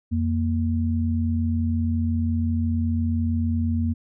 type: tone pair together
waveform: sine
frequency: 87.31 / 233.1 Hz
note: F2 / A#3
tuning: 0 / 0 cents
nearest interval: octave + perfect fourth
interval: 1700 cents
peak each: -22 / -24 dBFS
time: 0.11-3.94 s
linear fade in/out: 20 ms
effects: none